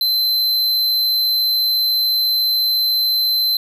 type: tone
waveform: square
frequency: 4077 Hz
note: C8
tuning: 46 cents flat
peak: -15 dBFS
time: 0.01-3.57 s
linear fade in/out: 2 ms
effects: none